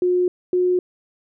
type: tone pair in turn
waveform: sine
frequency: 360 / 361.8 Hz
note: F#4 / F#4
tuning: -47 / -39 cents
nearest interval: unison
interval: 8 cents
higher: second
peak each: -15 dBFS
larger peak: neither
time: 0.02-0.28 / 0.53-0.79 s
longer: neither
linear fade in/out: 2 ms
effects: none